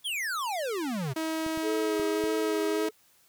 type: exponential sweep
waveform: square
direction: down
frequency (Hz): 3460 to 122.8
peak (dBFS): -30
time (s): 0.04-1.14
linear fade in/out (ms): 20
type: tone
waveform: sawtooth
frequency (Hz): 319.8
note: D#4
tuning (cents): +48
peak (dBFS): -25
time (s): 1.16-2.89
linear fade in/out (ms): 5
type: clicks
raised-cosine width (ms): 3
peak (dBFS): -29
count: 4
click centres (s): 1.464 / 1.575 / 1.997 / 2.239
type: tone with vibrato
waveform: triangle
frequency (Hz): 423.4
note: G#4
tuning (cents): +33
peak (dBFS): -26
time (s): 1.62-2.91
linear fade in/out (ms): 50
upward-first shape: sine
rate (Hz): 1.7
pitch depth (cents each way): 45
effects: white hiss -63 dBFS RMS until 3.28 s